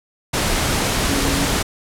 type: tone in noise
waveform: sine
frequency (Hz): 277.2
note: C#4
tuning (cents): 0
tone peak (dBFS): -23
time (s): 1.08-1.46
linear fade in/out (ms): 10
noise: pink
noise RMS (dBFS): -19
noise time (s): 0.33-1.63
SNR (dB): -7
effects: low-pass 11000 Hz 12 dB/octave